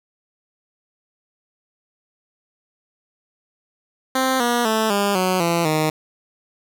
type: tone with pitch steps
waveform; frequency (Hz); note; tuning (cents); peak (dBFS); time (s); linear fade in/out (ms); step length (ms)
10% pulse; 261.6 / 239.9 / 220 / 201.7 / 184.98 / 169.63 / 155.55; C4 / A#3 / A3 / G3 / F#3 / E3 / D#3; 0 / +50 / 0 / +50 / 0 / +50 / 0; -9; 4.15-5.9; 5; 250
effects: none